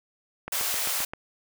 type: click train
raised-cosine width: 0.5 ms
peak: -19 dBFS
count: 6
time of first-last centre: 0.48-1.135 s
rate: 7.63 Hz
type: high-pass noise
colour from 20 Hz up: white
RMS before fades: -28 dBFS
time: 0.52-1.05 s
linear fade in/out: 5 ms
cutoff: 500 Hz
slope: 24 dB/octave
effects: none

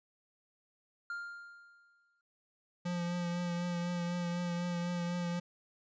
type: tone with exponential decay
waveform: triangle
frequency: 1400 Hz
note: F6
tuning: 4 cents sharp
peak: -34 dBFS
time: 1.1-2.21 s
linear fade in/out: 2 ms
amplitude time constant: 240 ms
type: tone with vibrato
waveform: square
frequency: 174.61 Hz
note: F3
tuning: in tune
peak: -34 dBFS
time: 2.85-5.4 s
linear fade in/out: 10 ms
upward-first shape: triangle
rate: 4 Hz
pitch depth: 26 cents each way
effects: resampled to 16000 Hz

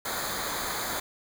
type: noise with comb filter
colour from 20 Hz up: pink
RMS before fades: -32 dBFS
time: 0.05-1 s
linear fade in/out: 5 ms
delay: 0.36 ms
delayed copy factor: -0.8
effects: none

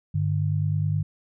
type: tone pair together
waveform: sine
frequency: 100.2 / 149.9 Hz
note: G2 / D3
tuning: +38 / +36 cents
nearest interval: perfect fifth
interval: 698 cents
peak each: -24 dBFS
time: 0.14-1.03 s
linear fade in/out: 10 ms
effects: none

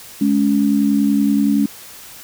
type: tone pair together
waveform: sine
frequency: 210.7 / 281.3 Hz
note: G#3 / C#4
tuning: +25 / +26 cents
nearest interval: perfect fourth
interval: 501 cents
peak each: -15 dBFS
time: 0.21-1.66 s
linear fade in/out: 5 ms
effects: white hiss -38 dBFS RMS until 2.23 s

